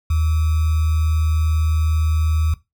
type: tone with sample-and-hold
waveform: sine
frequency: 78.8 Hz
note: D#2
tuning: 23 cents sharp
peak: -15 dBFS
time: 0.1-2.54 s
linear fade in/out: 5 ms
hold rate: 1225 Hz
effects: noise-tail reverb RT60 0.2 s tail -17 dB re dry